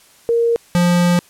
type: tone pair in turn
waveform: sine / square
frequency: 466.2 / 175.54 Hz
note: A#4 / F3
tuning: 0 / +9 cents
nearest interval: octave + perfect fourth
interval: 1691 cents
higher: first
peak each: -12 dBFS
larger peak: neither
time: 0.29-0.56 / 0.75-1.19 s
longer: second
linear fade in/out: 0 ms
effects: white hiss -49 dBFS RMS until 1.29 s + low-pass 12000 Hz 12 dB/octave